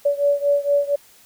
sine beating tone pair, 570 / 574.3 Hz, C#5 / D5, +48 / -39 cents, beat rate 4.3 Hz, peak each -18 / -20 dBFS, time 0.05-0.96 s, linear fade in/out 10 ms, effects white hiss -51 dBFS RMS until 1.25 s

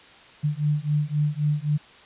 sine beating tone pair, 147 / 150.8 Hz, D3 / D3, +2 / +46 cents, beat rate 3.8 Hz, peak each -24 dBFS, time 0.43-1.78 s, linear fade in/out 20 ms, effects white hiss -49 dBFS RMS until 2.05 s + resampled to 8000 Hz

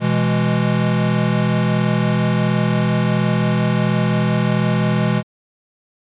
square chord, E major, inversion second, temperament equal, 123.47 / 164.81 / 207.7 Hz, B2 / E3 / G#3, 0 / 0 / 0 cents, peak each -20 dBFS, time 0-5.23 s, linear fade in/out 50 ms, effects resampled to 8000 Hz

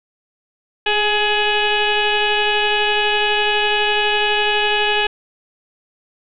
sine tone with frequency modulation, 1682 Hz, G#6, 22 cents sharp, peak -14 dBFS, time 0.86-5.07 s, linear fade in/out 5 ms, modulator 422 Hz, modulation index 3.6, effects none

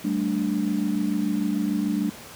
sine chord, G suspended second, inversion none, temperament equal with one note detuned, 193.19 / 220 / 293.7 Hz, G3 / A3 / D4, -25 / 0 / 0 cents, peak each -26 dBFS, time 0.04-2.1 s, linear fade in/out 10 ms, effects pink hiss -42 dBFS RMS until 2.35 s + high-pass 100 Hz 12 dB/octave

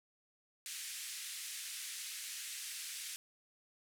white band-pass noise, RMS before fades -45 dBFS, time 0.66-3.16 s, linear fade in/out 0 ms, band 1800 to 11000 Hz, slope 24 dB/octave, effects none

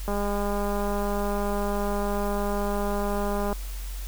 click train, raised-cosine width 1 ms, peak -16 dBFS, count 701, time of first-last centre 0.08-3.528 s, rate 203 Hz, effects added 46 Hz sine -31 dBFS peak until 4.07 s + white hiss -44 dBFS RMS until 4.07 s

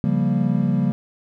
triangle chord, G half-diminished seventh, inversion second, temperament equal with one note detuned, 139.56 / 174.61 / 196 / 233.1 Hz, Db3 / F3 / G3 / Bb3, +12 / 0 / 0 / 0 cents, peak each -21 / -21 / -20 / -21 dBFS, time 0.04-0.92 s, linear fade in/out 0 ms, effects none

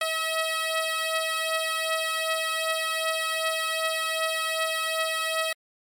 10% pulse beating tone pair, 642 / 644.6 Hz, E5 / E5, -46 / -39 cents, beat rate 2.6 Hz, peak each -18 / -22 dBFS, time 0.01-5.53 s, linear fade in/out 5 ms, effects MP3 64 kbps

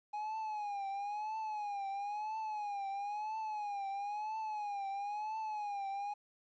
triangle tone with vibrato, 830.6 Hz, G#5, in tune, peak -35 dBFS, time 0.13-6.14 s, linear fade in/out 10 ms, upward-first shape triangle, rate 1 Hz, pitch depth 110 cents each way, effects resampled to 16000 Hz + 12-bit

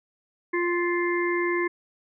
harmonic tone, 349.2 Hz, F4, in tune, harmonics 1 / 3 / 5 / 6, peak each -24 / -31 / -32 / -30 dBFS, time 0.53-1.68 s, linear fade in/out 10 ms, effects none

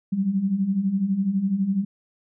sine beating tone pair, 185.6 / 197.6 Hz, F#3 / G3, +6 / +14 cents, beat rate 12 Hz, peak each -27 / -21 dBFS, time 0.12-1.85 s, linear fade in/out 10 ms, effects none

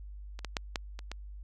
clicks, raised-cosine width 0.2 ms, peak -27 / -19 / -13 / -14 / -26 / -21 dBFS, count 6, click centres 0.391 / 0.447 / 0.568 / 0.758 / 0.991 / 1.116 s, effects added 50 Hz sine -42 dBFS peak until 1.43 s

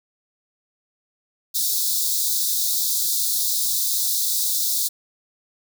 white high-pass noise, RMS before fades -22 dBFS, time 1.54-4.89 s, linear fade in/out 20 ms, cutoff 3600 Hz, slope 96 dB/octave, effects none

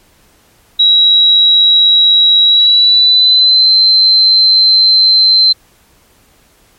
sine tone with pitch glide, 3868 to 4098 Hz, B7 to C8, -37 to -37 cents, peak -4 dBFS, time 0.79-5.53 s, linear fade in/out 10 ms, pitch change +100 cents, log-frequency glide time 2.45-3.71 s, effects pink hiss -49 dBFS RMS until 6.78 s + MP3 64 kbps

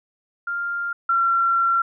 sine tone pair in turn, 1396.9 / 1364.2 Hz, F6 / F6, 0 / -41 cents, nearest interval unison, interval 41 cents, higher first, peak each -23 / -16 dBFS, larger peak second, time 0.47-0.93 / 1.09-1.82 s, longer second, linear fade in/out 5 ms, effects none

